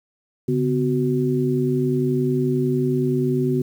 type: tone cluster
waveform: sine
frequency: 141.3 / 252.3 / 373 Hz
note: C#3 / B3 / F#4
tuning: +34 / +37 / +14 cents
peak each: -22 dBFS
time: 0.48-3.62 s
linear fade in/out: 5 ms
effects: 8-bit